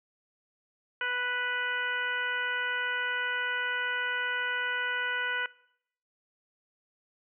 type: harmonic tone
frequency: 493.9 Hz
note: B4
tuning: in tune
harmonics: 1 / 2 / 3 / 4 / 5 / 6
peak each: -42 / -39 / -30 / -37 / -39 / -39 dBFS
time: 1.01-5.46 s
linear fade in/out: 2 ms
effects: noise-tail reverb RT60 0.7 s tail -21 dB re dry